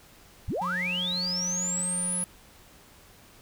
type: linear sweep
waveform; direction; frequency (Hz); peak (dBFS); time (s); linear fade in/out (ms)
sine; up; 41.86 to 10548; -27; 0.48-2.24; 0
type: tone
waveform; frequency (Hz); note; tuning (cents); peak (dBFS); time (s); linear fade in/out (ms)
square; 180; F#3; -47; -35; 0.61-2.24; 10
effects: pink hiss -54 dBFS RMS until 3.41 s